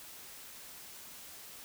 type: silence
effects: white hiss -50 dBFS RMS until 1.64 s